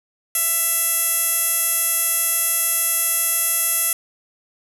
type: tone with band-pass filter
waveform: 15% pulse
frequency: 667 Hz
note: E5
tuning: 20 cents sharp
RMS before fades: -20 dBFS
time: 0.35-3.93 s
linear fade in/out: 2 ms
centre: 11000 Hz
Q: 2.9
effects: none